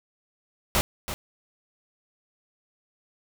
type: noise with echo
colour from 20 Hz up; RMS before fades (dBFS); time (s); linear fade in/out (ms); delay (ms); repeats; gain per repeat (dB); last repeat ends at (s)
pink; -22; 0.75-0.81; 0; 330; 1; -10; 1.14
effects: none